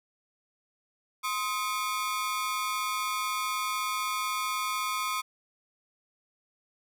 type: ring-modulated tone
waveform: sawtooth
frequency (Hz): 1153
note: D6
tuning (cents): -32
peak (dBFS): -22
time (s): 1.23-5.22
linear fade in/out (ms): 20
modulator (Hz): 108
effects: none